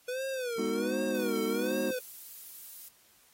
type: tone with vibrato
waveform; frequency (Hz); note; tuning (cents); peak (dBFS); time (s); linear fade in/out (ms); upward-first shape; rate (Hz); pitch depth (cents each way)
square; 488.9; B4; -18; -33; 0.08-1.99; 5; sine; 1.3; 160
type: chord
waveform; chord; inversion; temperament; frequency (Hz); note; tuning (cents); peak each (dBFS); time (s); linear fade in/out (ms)
triangle; G# minor seventh; none; equal; 207.7 / 246.9 / 311.1 / 370; G#3 / B3 / D#4 / F#4; 0 / 0 / 0 / 0; -34 / -34 / -34 / -34; 0.58-1.91; 5
type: noise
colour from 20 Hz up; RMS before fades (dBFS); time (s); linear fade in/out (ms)
violet; -45; 1.14-2.89; 10
effects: white hiss -63 dBFS RMS until 3.33 s + AAC 48 kbps